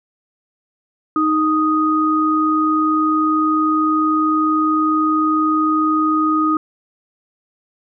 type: tone pair together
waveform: sine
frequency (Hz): 311.1 / 1244.5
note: D#4 / D#6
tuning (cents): 0 / 0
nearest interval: 2 octaves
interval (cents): 2400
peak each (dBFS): -16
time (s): 1.16-6.57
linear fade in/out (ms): 2
effects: none